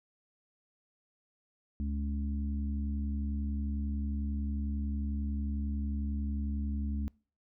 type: harmonic tone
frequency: 71.1 Hz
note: C#2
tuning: 45 cents sharp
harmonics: 1 / 3 / 4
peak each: -32 / -37 / -45 dBFS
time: 1.8-7.08 s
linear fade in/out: 0 ms
effects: noise-tail reverb RT60 0.4 s tail -25 dB re dry